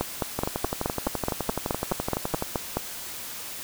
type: two click trains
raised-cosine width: 1 ms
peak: -12 / -10 dBFS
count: 25 / 14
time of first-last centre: 0.39-2.424 / 0.01-2.77 s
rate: 11.8 / 4.71 Hz
effects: white hiss -37 dBFS RMS until 3.63 s